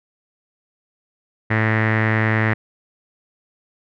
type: tone with low-pass filter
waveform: sawtooth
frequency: 110 Hz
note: A2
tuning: in tune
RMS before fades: -18 dBFS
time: 1.5-2.54 s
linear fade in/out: 10 ms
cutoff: 1900 Hz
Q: 6.5
effects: none